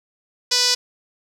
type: tone with band-pass filter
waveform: sawtooth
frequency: 493.9 Hz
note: B4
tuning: in tune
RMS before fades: -18 dBFS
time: 0.51-0.75 s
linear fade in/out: 10 ms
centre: 5100 Hz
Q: 3.8
effects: none